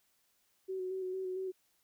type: tone with vibrato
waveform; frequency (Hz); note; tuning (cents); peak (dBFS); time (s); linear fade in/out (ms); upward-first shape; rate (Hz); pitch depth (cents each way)
sine; 374.1; F#4; +19; -35; 0.68-1.52; 20; square; 4.4; 21
effects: white hiss -74 dBFS RMS until 1.83 s

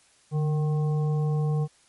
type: harmonic tone with a mistuned harmonic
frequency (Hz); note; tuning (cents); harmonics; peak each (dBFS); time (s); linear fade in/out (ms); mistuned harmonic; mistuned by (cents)
154; D#3; -17; 1 / 3 / 5 / 7; -22 / -34 / -40 / -45; 0.31-1.68; 50; 1; -59
effects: white hiss -60 dBFS RMS until 1.88 s + MP3 48 kbps

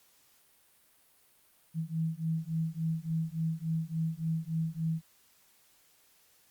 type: beating tone pair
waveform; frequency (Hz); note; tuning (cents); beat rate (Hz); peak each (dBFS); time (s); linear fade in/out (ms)
sine; 160 / 163.5; D#3 / E3; +49 / -14; 3.5; -33 / -33; 1.74-5.02; 50
effects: white hiss -65 dBFS RMS until 6.5 s + Opus 48 kbps

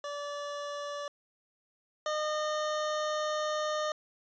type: tone pair in turn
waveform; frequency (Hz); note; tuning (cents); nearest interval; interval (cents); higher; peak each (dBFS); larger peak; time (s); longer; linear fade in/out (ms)
25% pulse; 578 / 610.2; D5 / D#5; -28 / -34; minor second; 94; second; -32 / -26; second; 0.04-1.08 / 2.06-3.92; second; 2
effects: resampled to 16000 Hz

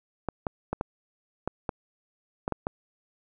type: clicks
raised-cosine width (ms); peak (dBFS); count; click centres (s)
1; -14; 9; 0.287 / 0.468 / 0.73 / 0.811 / 1.476 / 1.692 / 2.479 / 2.523 / 2.669
effects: none

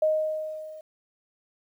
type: tone with level ramp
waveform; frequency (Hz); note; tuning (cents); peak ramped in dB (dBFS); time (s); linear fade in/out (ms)
sine; 622.3; D#5; 0; -18 to -40; 0.02-0.81; 5
effects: 10-bit

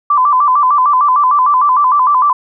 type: tone with vibrato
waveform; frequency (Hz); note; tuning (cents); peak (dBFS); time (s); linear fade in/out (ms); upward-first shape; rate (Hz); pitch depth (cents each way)
sine; 1089; C#6; -31; -7; 0.1-2.33; 5; square; 6.6; 120
effects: none

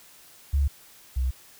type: tone pair in turn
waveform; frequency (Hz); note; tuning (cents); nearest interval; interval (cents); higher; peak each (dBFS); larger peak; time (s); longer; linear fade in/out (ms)
sine; 70.2 / 64.14; C#2 / C2; +22 / -34; major second; 156; first; -19 / -22; first; 0.53-0.68 / 1.16-1.31; neither; 10
effects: white hiss -52 dBFS RMS until 1.59 s

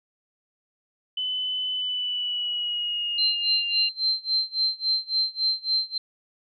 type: tone with pitch glide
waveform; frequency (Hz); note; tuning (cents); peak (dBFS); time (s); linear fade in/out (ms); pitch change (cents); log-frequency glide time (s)
sine; 3015 to 2797; F#7 to F7; +32 to +2; -25; 1.17-3.89; 5; -130; 1.73-3.63
type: tone with tremolo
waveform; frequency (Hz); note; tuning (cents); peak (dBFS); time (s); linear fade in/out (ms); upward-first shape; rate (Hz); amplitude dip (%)
sine; 4123; C8; -26; -19; 3.18-5.98; 5; sine; 3.6; 95
effects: none

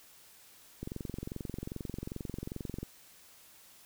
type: click train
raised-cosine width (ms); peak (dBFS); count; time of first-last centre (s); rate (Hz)
3; -25; 46; 0.83-2.83; 22.5
effects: white hiss -58 dBFS RMS until 3.85 s

